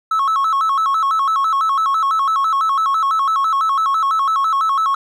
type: tone with vibrato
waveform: triangle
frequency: 1198 Hz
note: D6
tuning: 34 cents sharp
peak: -11 dBFS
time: 0.11-4.95 s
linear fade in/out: 5 ms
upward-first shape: square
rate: 6 Hz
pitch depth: 150 cents each way
effects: tanh soft clip ceiling -8 dBFS